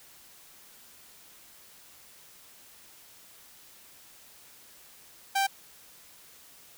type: tone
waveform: sawtooth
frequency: 784 Hz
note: G5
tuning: in tune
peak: -20 dBFS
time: 5.35-5.47 s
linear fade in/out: 10 ms
effects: white hiss -54 dBFS RMS until 6.77 s